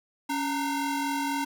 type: ring-modulated tone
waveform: 40% pulse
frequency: 602 Hz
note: D5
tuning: 43 cents sharp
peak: -23 dBFS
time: 0.29-1.45 s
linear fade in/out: 10 ms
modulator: 323 Hz
effects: none